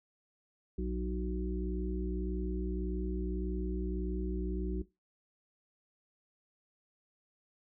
harmonic tone with a mistuned harmonic, 61.74 Hz, B1, in tune, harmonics 1 / 3 / 5 / 6, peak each -35 / -38 / -42 / -39 dBFS, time 0.78-4.82 s, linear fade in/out 5 ms, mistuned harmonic 1, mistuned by -74 cents, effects noise-tail reverb RT60 0.2 s tail -17 dB re dry

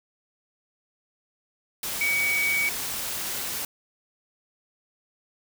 sine tone in noise, 2261 Hz, C#7, 34 cents sharp, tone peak -22 dBFS, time 2.01-2.69 s, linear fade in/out 2 ms, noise white, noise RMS -31 dBFS, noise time 1.83-3.65 s, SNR +6 dB, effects none

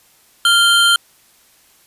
square tone pair together, 1396.9 / 3136 Hz, F6 / G7, 0 / 0 cents, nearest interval octave + major second, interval 1400 cents, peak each -13 dBFS, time 0.45-0.96 s, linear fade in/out 2 ms, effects white hiss -52 dBFS RMS until 1.86 s + resampled to 32000 Hz

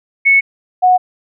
sine tone pair in turn, 2206 / 733.2 Hz, C#7 / F#5, -9 / -16 cents, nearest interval octave + perfect fifth, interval 1907 cents, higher first, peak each -6 dBFS, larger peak neither, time 0.25-0.41 / 0.82-0.98 s, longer neither, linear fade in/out 20 ms, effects none

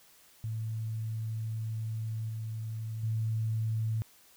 sine tone with level steps, 111 Hz, A2, 16 cents sharp, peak -32 / -34 / -28 dBFS, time 0.44-4.02 s, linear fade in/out 0 ms, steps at 2.29 / 3.03 s, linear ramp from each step 5 ms, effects white hiss -60 dBFS RMS until 4.36 s

